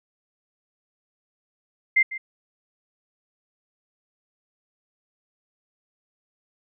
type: tone with echo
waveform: sine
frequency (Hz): 2090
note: C7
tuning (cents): -2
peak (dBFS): -14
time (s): 1.96-2.03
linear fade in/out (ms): 10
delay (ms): 150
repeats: 1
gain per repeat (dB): -15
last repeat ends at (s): 2.18
effects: none